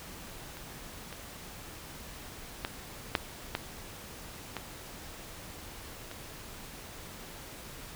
clicks, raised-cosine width 0.3 ms, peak -28 / -26 / -15 / -9 / -14 / -19 / -27 dBFS, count 7, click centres 0.57 / 1.127 / 2.649 / 3.152 / 3.551 / 4.567 / 6.114 s, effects pink hiss -46 dBFS RMS until 7.95 s

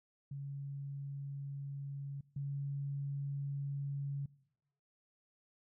sine tone pair in turn, 139.8 / 140.36 Hz, C#3 / C#3, +15 / +22 cents, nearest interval unison, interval 7 cents, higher second, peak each -40 / -36 dBFS, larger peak second, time 0.31-2.21 / 2.36-4.26 s, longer neither, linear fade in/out 5 ms, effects noise-tail reverb RT60 0.9 s tail -22 dB re dry

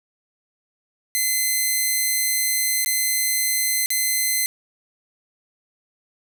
5% pulse tone with dropouts, 2050 Hz, C7, 36 cents flat, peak -9 dBFS, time 1.15-4.46 s, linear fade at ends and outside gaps 0 ms, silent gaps 2.847-2.86 / 3.86-3.904 s, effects none

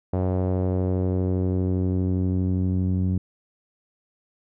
sawtooth tone with low-pass filter sweep, 92.5 Hz, F#2, in tune, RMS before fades -23 dBFS, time 0.13-3.18 s, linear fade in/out 5 ms, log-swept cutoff 650 to 210 Hz, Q 1.6, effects none

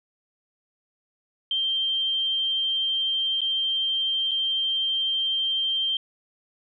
sine tone with dropouts, 3154 Hz, G7, 10 cents sharp, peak -22 dBFS, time 1.51-5.97 s, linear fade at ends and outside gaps 2 ms, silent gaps 3.407-3.416 / 4.311-4.315 s, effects none

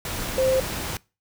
sine tone in noise, 523.3 Hz, C5, in tune, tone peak -18 dBFS, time 0.38-0.6 s, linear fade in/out 2 ms, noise pink, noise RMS -30 dBFS, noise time 0.05-0.97 s, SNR +9 dB, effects noise-tail reverb RT60 0.3 s tail -23 dB re dry

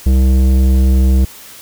sine tone with tanh clipping, 65.1 Hz, C2, 8 cents flat, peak -9 dBFS, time 0.06-1.25 s, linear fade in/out 5 ms, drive 13 dB, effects white hiss -36 dBFS RMS until 1.61 s

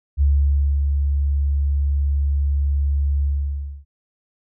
sine tone with ADSR envelope, 70.7 Hz, C#2, 35 cents sharp, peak -12 dBFS, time 0.17-3.85 s, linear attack 43 ms, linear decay 580 ms, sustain -4 dB, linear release 610 ms, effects none

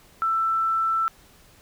sine tone, 1330 Hz, E6, 15 cents sharp, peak -20 dBFS, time 0.22-1.08 s, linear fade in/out 0 ms, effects pink hiss -54 dBFS RMS until 1.61 s

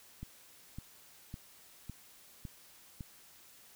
click train, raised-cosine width 5 ms, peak -30 dBFS, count 6, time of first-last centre 0.23-3.008 s, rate 1.8 Hz, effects white hiss -59 dBFS RMS until 3.75 s

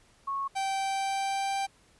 sine tone, 1100 Hz, C#6, 14 cents flat, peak -29 dBFS, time 0.27-0.48 s, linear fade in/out 10 ms
45% pulse tone with pitch glide, 778 to 786.1 Hz, G5 to G5, -13 to +5 cents, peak -28 dBFS, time 0.55-1.67 s, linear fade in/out 20 ms, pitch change +18 cents, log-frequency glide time 0.75-1.53 s
effects pink hiss -62 dBFS RMS until 1.99 s + resampled to 24000 Hz

